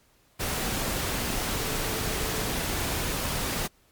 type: tone in noise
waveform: sine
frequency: 440 Hz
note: A4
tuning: in tune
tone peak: -39 dBFS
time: 1.53-2.64 s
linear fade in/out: 20 ms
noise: pink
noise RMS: -29 dBFS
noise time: 0.39-3.68 s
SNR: -13 dB
effects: pink hiss -63 dBFS RMS until 3.91 s + MP3 96 kbps